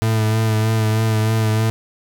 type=tone with vibrato; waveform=40% pulse; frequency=110 Hz; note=A2; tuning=in tune; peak=-14 dBFS; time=0.02-1.7 s; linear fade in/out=0 ms; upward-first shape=sine; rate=3.2 Hz; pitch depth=26 cents each way; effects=9-bit